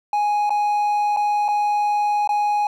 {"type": "tone with dropouts", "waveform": "triangle", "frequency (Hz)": 830.6, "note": "G#5", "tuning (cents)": 0, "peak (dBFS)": -15, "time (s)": [0.13, 2.67], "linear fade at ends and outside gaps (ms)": 2, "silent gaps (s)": [[0.495, 0.504], [1.164, 1.17], [1.482, 1.486], [2.275, 2.291]], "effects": []}